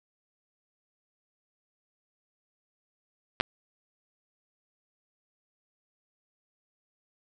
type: clicks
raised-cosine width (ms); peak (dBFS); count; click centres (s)
0.3; -8; 2; 3.401 / 3.409
effects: none